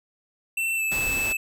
square tone with pitch glide, 2686 to 2623 Hz, E7 to E7, +32 to -9 cents, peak -24 dBFS, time 0.57-1.37 s, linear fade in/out 5 ms, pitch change -41 cents, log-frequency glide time 0.76-0.82 s
pink noise, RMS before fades -33 dBFS, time 0.91-1.33 s, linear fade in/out 10 ms
effects none

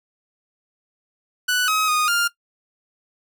sawtooth tone with pitch steps, 1485 / 1270 / 1236 / 1402 Hz, F#6 / D#6 / D#6 / F6, +6 / +35 / -12 / +6 cents, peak -14 dBFS, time 1.48-2.28 s, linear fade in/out 10 ms, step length 200 ms, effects noise-tail reverb RT60 0.1 s tail -18 dB re dry

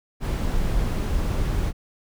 brown noise, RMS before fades -23 dBFS, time 0.2-1.73 s, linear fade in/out 50 ms, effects none

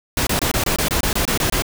pink noise bursts, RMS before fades -19 dBFS, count 12, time 0.17-1.622 s, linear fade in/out 2 ms, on 99 ms, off 24 ms, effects none

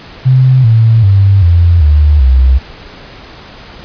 sine tone with pitch steps, 129.7 / 112.91 / 98.29 / 85.57 / 74.49 / 64.85 Hz, C3 / A2 / G2 / F2 / D2 / C2, -15 / +45 / +5 / -35 / +25 / -15 cents, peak -3 dBFS, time 0.25-2.59 s, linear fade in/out 20 ms, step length 390 ms, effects pink hiss -32 dBFS RMS until 3.84 s + resampled to 11025 Hz

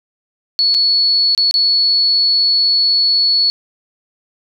sine tone with dropouts, 4404 Hz, C#8, 12 cents flat, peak -10 dBFS, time 0.59-3.5 s, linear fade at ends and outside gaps 0 ms, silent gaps 0.742-0.747 / 1.349-1.377 / 1.511-1.541 s, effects none

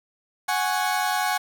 30% pulse chord, F# suspended second, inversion none, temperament equal, 740 / 830.6 / 1108.7 Hz, F#5 / G#5 / C#6, 0 / 0 / 0 cents, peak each -23 / -23 / -27 dBFS, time 0.48-1.38 s, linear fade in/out 10 ms, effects 8-bit

